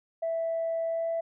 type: tone with pitch glide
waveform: sine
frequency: 659.3 to 663.1 Hz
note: E5 to E5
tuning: 0 to +10 cents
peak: -26 dBFS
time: 0.22-1.21 s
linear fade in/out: 10 ms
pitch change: +10 cents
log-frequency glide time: 0.86-1.1 s
effects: tanh soft clip ceiling -23 dBFS